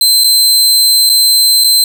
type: tone with dropouts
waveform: sawtooth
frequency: 4100 Hz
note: C8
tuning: 36 cents flat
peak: -3 dBFS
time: 0.01-1.84 s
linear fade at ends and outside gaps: 2 ms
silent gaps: 0.238-0.242 / 1.093-1.097 / 1.639-1.643 s
effects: none